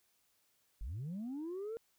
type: linear sweep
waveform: sine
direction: up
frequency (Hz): 38.89 to 466.2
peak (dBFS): -37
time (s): 0.81-1.77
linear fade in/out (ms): 0
effects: tanh soft clip ceiling -37 dBFS + white hiss -75 dBFS RMS until 1.98 s